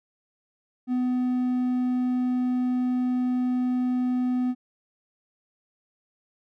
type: tone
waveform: triangle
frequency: 250.6 Hz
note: B3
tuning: 25 cents sharp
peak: -20 dBFS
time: 0.87-4.55 s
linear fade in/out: 50 ms
effects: none